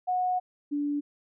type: tone pair in turn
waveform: sine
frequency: 731 / 290.1 Hz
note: F#5 / D4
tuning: -21 / -21 cents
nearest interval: octave + major third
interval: 1600 cents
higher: first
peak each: -24 / -26 dBFS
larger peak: first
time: 0.07-0.4 / 0.71-1.01 s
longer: first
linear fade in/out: 20 ms
effects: none